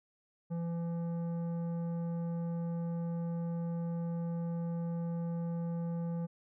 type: tone with tanh clipping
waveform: sine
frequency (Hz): 169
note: E3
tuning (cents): +43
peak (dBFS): -35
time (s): 0.5-6.27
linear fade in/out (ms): 20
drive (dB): 11
effects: none